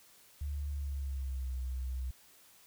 sine tone with pitch glide, 72 to 63.78 Hz, D2 to C2, -34 to -44 cents, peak -34 dBFS, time 0.41-2.11 s, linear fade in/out 5 ms, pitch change -210 cents, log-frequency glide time 0.71-1.53 s, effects white hiss -61 dBFS RMS until 2.66 s

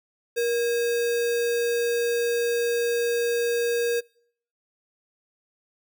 sine tone with sample-and-hold, 472.5 Hz, A#4, 23 cents sharp, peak -21 dBFS, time 0.36-4.01 s, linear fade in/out 20 ms, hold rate 2100 Hz, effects noise-tail reverb RT60 0.6 s tail -26 dB re dry

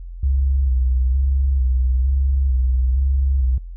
sine tone with vibrato, 65.41 Hz, C2, in tune, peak -14 dBFS, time 0.23-3.58 s, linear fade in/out 5 ms, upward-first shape square, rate 1.1 Hz, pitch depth 51 cents each way, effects added 43 Hz sine -30 dBFS peak until 3.76 s

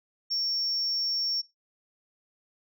sine tone, 5480 Hz, F8, 34 cents flat, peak -25 dBFS, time 0.3-1.42 s, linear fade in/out 20 ms, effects noise-tail reverb RT60 0.2 s tail -21 dB re dry + tanh soft clip ceiling -22 dBFS

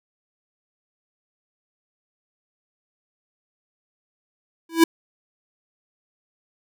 square tone with exponential growth, 329.6 Hz, E4, in tune, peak -8 dBFS, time 4.69-4.84 s, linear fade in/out 5 ms, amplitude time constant 31 ms, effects none

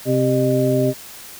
harmonic tone with a mistuned harmonic, 130.81 Hz, C3, in tune, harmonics 1 / 2 / 3 / 5, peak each -20 / -20 / -20 / -20 dBFS, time 0.05-0.94 s, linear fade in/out 50 ms, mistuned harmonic 5, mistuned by -120 cents, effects white hiss -38 dBFS RMS until 1.39 s

